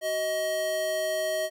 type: tone pair together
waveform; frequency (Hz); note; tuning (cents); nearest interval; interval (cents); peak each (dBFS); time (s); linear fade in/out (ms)
square; 375.3 / 630; F#4 / D#5; +25 / +21; major sixth; 896; -39 / -27; 0.01-1.5; 50
effects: none